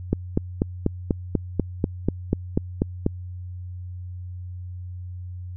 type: click train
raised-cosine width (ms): 3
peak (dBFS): -6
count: 13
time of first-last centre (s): 0.13-3.064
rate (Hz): 4.09
effects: added 90 Hz sine -32 dBFS peak until 5.56 s